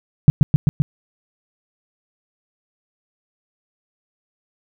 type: tone with echo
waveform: sine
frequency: 146.83 Hz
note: D3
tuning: in tune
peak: -3 dBFS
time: 0.28-0.3 s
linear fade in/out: 0 ms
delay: 130 ms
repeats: 4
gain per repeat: -2 dB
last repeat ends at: 0.82 s
effects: none